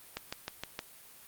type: click train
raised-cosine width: 0.2 ms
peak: -18 dBFS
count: 5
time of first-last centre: 0.17-0.791 s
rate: 6.44 Hz
effects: white hiss -54 dBFS RMS until 1.27 s + Opus 32 kbps